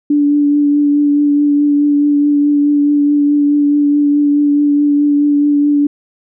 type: tone with vibrato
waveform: sine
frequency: 290.5 Hz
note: D4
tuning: 19 cents flat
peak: -8 dBFS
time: 0.1-5.87 s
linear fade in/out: 5 ms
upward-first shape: triangle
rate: 4.7 Hz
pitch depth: 18 cents each way
effects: none